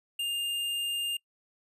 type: tone with hard clipping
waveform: sine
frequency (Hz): 2809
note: F7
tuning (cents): +9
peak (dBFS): -30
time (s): 0.19-1.17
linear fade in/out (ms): 5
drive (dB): 15
effects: noise-tail reverb RT60 0.1 s tail -26 dB re dry + resampled to 32000 Hz